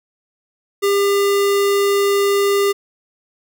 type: tone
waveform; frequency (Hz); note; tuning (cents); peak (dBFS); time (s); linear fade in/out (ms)
square; 400.7; G4; +38; -14; 0.82-2.73; 20
effects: none